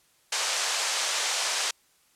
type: band-pass noise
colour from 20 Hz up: white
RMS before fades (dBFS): -28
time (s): 0.32-1.71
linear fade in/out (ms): 5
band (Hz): 520 to 7800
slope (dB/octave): 24
effects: white hiss -64 dBFS RMS until 2.15 s + low-pass 12000 Hz 12 dB/octave